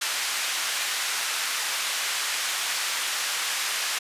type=band-pass noise; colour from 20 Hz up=pink; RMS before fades=-28 dBFS; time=0.01-3.99 s; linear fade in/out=10 ms; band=1500 to 10000 Hz; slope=12 dB/octave; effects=resampled to 32000 Hz